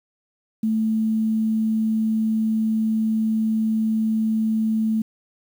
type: tone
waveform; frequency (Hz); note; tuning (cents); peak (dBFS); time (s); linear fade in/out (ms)
sine; 220; A3; 0; -18; 0.63-5.02; 5
effects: 8-bit